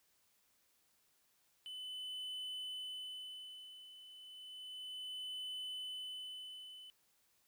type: tone with tremolo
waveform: triangle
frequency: 3015 Hz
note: F#7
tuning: 32 cents sharp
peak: -40 dBFS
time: 1.66-6.9 s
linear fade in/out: 0 ms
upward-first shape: sine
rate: 0.32 Hz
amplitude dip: 75%
effects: white hiss -75 dBFS RMS until 7.47 s